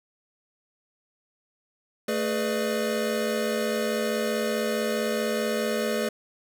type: tone cluster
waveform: square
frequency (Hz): 221.9 / 420.6 / 496.2 / 601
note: A3 / G#4 / B4 / D5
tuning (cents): +15 / +22 / +8 / +40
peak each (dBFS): -31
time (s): 2.08-6.09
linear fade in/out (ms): 5
effects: none

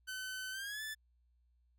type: tone with pitch glide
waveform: sawtooth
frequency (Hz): 1520 to 1746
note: F#6 to A6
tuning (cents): +46 to -14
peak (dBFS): -37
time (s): 0.07-0.95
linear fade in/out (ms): 20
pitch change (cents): +240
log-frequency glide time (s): 0.51-0.82
effects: added 60 Hz sine -69 dBFS peak until 1.78 s

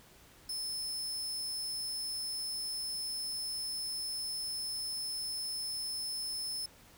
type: tone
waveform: sawtooth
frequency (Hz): 5250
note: E8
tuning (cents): -8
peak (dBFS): -33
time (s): 0.49-6.66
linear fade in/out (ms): 5
effects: pink hiss -59 dBFS RMS until 6.97 s

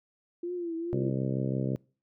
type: tone with vibrato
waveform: sine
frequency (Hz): 342.4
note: F4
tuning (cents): -34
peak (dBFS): -31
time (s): 0.43-1.1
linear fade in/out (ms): 5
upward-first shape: triangle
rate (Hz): 2.3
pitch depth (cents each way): 89
type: harmonic tone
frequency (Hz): 65.9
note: C2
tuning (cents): +13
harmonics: 2 / 3 / 4 / 5 / 6 / 7 / 8 / 9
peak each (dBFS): -30 / -34 / -36 / -38 / -40 / -41 / -42 / -43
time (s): 0.93-1.76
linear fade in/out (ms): 0
effects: noise-tail reverb RT60 0.4 s tail -26 dB re dry

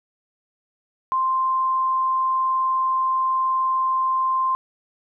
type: tone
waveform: sine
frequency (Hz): 1046.5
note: C6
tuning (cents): 0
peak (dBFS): -18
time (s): 1.12-4.55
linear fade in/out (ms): 0
effects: none

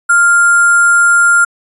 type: tone with sample-and-hold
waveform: sine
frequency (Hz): 1396.9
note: F6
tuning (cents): 0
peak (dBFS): -5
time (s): 0.09-1.45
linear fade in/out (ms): 10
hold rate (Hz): 8820
effects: resampled to 32000 Hz

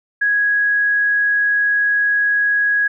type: tone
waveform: sine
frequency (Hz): 1661.2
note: G#6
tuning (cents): 0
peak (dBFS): -13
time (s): 0.21-2.88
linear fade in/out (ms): 10
effects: none

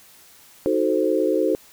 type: chord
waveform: sine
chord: D# diminished seventh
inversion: none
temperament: equal with one note detuned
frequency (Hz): 312.9 / 370 / 440 / 523.3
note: D#4 / F#4 / A4 / C5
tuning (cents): +10 / 0 / 0 / 0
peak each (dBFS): -23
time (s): 0.66-1.55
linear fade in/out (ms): 0
effects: white hiss -50 dBFS RMS until 1.72 s

